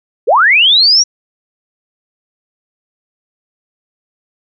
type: linear sweep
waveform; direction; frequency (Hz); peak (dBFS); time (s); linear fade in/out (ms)
sine; up; 370 to 5800; -5; 0.27-1.04; 20
effects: none